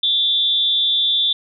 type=tone with amplitude modulation; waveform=sine; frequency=3533 Hz; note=A7; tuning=6 cents sharp; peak=-11 dBFS; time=0.03-1.33 s; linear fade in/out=5 ms; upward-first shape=sine; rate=281 Hz; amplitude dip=75%; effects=none